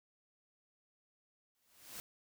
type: noise with exponential growth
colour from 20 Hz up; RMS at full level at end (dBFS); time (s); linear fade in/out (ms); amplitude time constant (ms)
white; -44; 1.55-2; 0; 97
effects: none